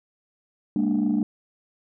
sine tone cluster, 203.8 / 229.9 / 295.7 Hz, G#3 / A#3 / D4, -32 / -24 / +12 cents, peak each -23 dBFS, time 0.76-1.23 s, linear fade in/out 2 ms, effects tanh soft clip ceiling -15 dBFS

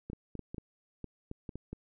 clicks, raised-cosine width 3 ms, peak -27 dBFS, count 11, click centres 0.1 / 0.132 / 0.353 / 0.393 / 0.545 / 0.582 / 1.043 / 1.314 / 1.492 / 1.556 / 1.73 s, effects none

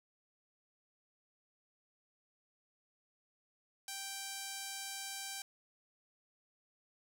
sawtooth tone with band-pass filter, 784 Hz, G5, in tune, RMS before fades -44 dBFS, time 3.88-5.42 s, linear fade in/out 2 ms, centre 8100 Hz, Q 0.77, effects none

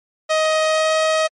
sawtooth tone with pitch glide, 628 to 632 Hz, D#5 to D#5, +16 to +27 cents, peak -11 dBFS, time 0.29-1.28 s, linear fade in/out 20 ms, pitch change +11 cents, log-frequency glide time 0.67-0.94 s, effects low-pass 7000 Hz 12 dB/octave + MP3 48 kbps

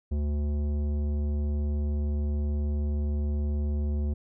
triangle tone with tanh clipping, 73.42 Hz, D2, in tune, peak -27 dBFS, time 0.11-4.14 s, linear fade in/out 10 ms, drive 17 dB, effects none

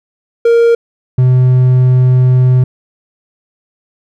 triangle tone pair in turn, 466.2 / 127.25 Hz, A#4 / C3, 0 / -48 cents, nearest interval octave + minor seventh, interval 2248 cents, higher first, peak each -3 dBFS, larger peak neither, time 0.45-0.75 / 1.18-2.64 s, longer second, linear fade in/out 5 ms, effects none

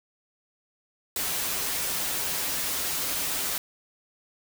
white noise with comb filter, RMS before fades -29 dBFS, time 1.16-3.58 s, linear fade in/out 2 ms, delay 8.8 ms, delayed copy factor -0.55, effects none

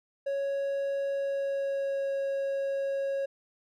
triangle tone with pitch glide, 554.4 to 549.3 Hz, C#5 to C#5, 0 to -16 cents, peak -26 dBFS, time 0.26-3.26 s, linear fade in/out 10 ms, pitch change -16 cents, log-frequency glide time 1.12-2.12 s, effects none

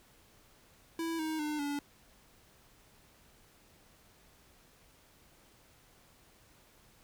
square tone with pitch steps, 329.6 / 314.9 / 300.9 / 287.4 Hz, E4 / D#4 / D4 / D4, 0 / +21 / +42 / -37 cents, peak -34 dBFS, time 0.99-1.79 s, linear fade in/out 2 ms, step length 200 ms, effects pink hiss -63 dBFS RMS until 7.03 s

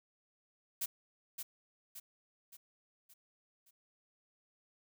blue noise with echo, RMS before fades -36 dBFS, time 0.81-0.86 s, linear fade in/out 10 ms, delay 570 ms, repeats 5, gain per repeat -6 dB, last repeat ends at 3.71 s, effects none

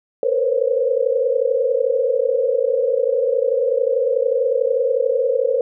sine tone cluster, 461.2 / 494.7 / 515 / 546 Hz, A#4 / B4 / C5 / C#5, -19 / +3 / -28 / -26 cents, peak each -21 dBFS, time 0.23-5.61 s, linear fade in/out 2 ms, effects none

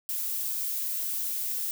violet noise, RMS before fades -31 dBFS, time 0.09-1.71 s, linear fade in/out 0 ms, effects none

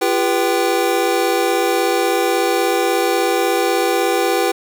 square tone cluster, 344.9 / 401.3 / 490.3 / 776 Hz, F4 / G4 / B4 / G5, -22 / +41 / -13 / -18 cents, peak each -21 dBFS, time 0.01-4.52 s, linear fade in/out 10 ms, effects none

